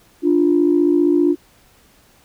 sine tone pair together, 294 / 349.2 Hz, D4 / F4, +2 / 0 cents, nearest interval minor third, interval 298 cents, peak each -14 dBFS, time 0.22-1.36 s, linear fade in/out 50 ms, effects tanh soft clip ceiling -4 dBFS + pink hiss -53 dBFS RMS until 2.24 s

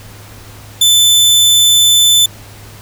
sawtooth tone, 3520 Hz, A7, in tune, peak -3 dBFS, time 0.81-2.26 s, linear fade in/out 5 ms, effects added 104 Hz sine -35 dBFS peak until 2.81 s + pink hiss -37 dBFS RMS until 2.81 s

